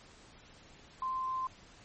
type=tone; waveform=sine; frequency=1041 Hz; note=C6; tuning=9 cents flat; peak=-32 dBFS; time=1.02-1.47 s; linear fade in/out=2 ms; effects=pink hiss -57 dBFS RMS until 1.84 s + MP3 32 kbps